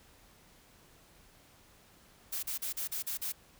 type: noise bursts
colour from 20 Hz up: blue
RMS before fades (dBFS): -36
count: 7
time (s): 2.32-3.324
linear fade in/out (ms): 10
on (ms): 110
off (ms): 39
effects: pink hiss -61 dBFS RMS until 3.59 s